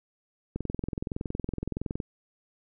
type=click train; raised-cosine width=3 ms; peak=-18 dBFS; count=32; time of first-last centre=0.56-2.002 s; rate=21.5 Hz; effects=none

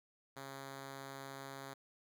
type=tone; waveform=5% pulse; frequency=136.5 Hz; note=C#3; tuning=26 cents flat; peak=-35 dBFS; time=0.36-1.74 s; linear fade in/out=10 ms; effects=none

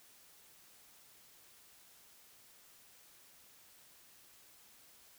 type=silence; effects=white hiss -62 dBFS RMS until 5.18 s

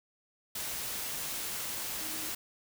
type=tone in noise; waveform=sine; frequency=311.1 Hz; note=D#4; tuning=in tune; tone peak=-48 dBFS; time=2-2.3 s; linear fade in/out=5 ms; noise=white; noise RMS=-37 dBFS; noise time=0.55-2.35 s; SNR=-14 dB; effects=none

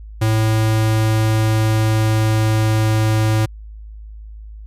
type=tone with pitch glide; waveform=square; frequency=110 to 109.24 Hz; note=A2 to A2; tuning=0 to -12 cents; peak=-14 dBFS; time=0.21-3.46 s; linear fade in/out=10 ms; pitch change=-12 cents; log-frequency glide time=0.55-3.15 s; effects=added 53 Hz sine -32 dBFS peak until 4.66 s + resampled to 32000 Hz

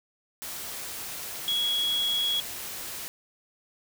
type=tone in noise; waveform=sine; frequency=3332 Hz; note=G#7; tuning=5 cents sharp; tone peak=-24 dBFS; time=1.48-2.4 s; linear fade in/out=0 ms; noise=white; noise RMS=-37 dBFS; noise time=0.42-3.08 s; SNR=+10 dB; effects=none

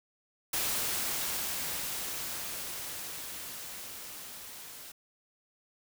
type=noise with level ramp; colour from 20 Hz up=white; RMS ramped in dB=-31 to -47 dBFS; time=0.53-4.92 s; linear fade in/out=5 ms; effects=none

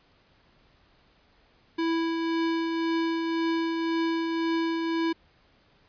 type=tone with tremolo; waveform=square; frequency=329.6 Hz; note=E4; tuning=in tune; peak=-24 dBFS; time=1.78-5.13 s; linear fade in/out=10 ms; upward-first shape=triangle; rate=1.9 Hz; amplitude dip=35%; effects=pink hiss -62 dBFS RMS until 5.88 s + resampled to 11025 Hz

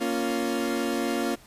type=chord; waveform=30% pulse; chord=Bb minor; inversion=none; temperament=equal; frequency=233.1 / 277.2 / 349.2 Hz; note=Bb3 / Db4 / F4; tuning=0 / 0 / 0 cents; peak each=-27 dBFS; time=0-1.36 s; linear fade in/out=20 ms; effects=pink hiss -53 dBFS RMS until 1.46 s + resampled to 32000 Hz

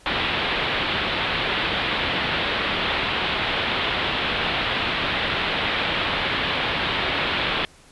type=low-pass noise; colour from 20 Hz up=white; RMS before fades=-24 dBFS; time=0.06-7.65 s; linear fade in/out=0 ms; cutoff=3700 Hz; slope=48 dB/octave; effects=pink hiss -51 dBFS RMS until 7.91 s + resampled to 24000 Hz

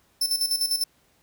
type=tone with tremolo; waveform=sawtooth; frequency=5300 Hz; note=E8; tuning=9 cents sharp; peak=-18 dBFS; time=0.21-0.84 s; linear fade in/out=5 ms; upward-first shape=square; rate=10 Hz; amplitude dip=65%; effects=pink hiss -63 dBFS RMS until 1.22 s + high-pass 60 Hz 12 dB/octave

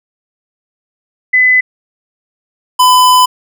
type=tone pair in turn; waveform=sine / square; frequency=2011 / 1005.5 Hz; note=B6 / B5; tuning=+31 / +31 cents; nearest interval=octave; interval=1200 cents; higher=first; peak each=-5 dBFS; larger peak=neither; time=1.33-1.61 / 2.79-3.26 s; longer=second; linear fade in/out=10 ms; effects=none

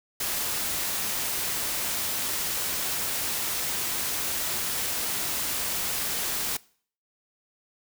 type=noise; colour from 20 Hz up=white; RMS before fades=-29 dBFS; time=0.2-6.57 s; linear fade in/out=5 ms; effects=noise-tail reverb RT60 0.5 s tail -22 dB re dry

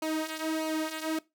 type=tone with flanger; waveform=sawtooth; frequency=315.7 Hz; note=D#4; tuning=25 cents sharp; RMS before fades=-32 dBFS; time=0.02-1.19 s; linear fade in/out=5 ms; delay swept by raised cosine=0.56 to 3.36 ms; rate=1.6 Hz; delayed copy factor=-0.7; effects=noise-tail reverb RT60 0.2 s tail -19 dB re dry

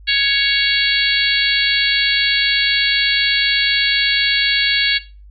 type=harmonic tone; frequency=556 Hz; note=C#5; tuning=5 cents sharp; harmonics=3 / 4 / 5 / 6 / 7 / 8; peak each=-20 / -20 / -20 / -20 / -20 / -20 dBFS; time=0.07-4.99 s; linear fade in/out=20 ms; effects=noise-tail reverb RT60 0.3 s tail -17 dB re dry + added 50 Hz sine -38 dBFS peak until 5.3 s

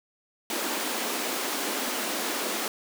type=high-pass noise; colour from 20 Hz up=pink; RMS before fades=-30 dBFS; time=0.5-2.68 s; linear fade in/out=2 ms; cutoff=230 Hz; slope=48 dB/octave; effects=none

